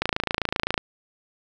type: click train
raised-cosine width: 0.3 ms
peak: -6 dBFS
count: 22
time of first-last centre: 0.02-0.778 s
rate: 27.7 Hz
effects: none